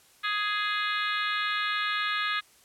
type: harmonic tone with a mistuned harmonic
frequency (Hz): 416.3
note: G#4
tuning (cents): +4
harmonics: 3 / 4 / 5 / 6 / 7 / 8 / 9 / 10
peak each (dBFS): -31 / -31 / -35 / -37 / -40 / -37 / -37 / -42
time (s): 0.23-2.41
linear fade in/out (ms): 20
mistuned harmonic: 8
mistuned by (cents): +24
effects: white hiss -59 dBFS RMS until 2.64 s + low-pass 12000 Hz 12 dB/octave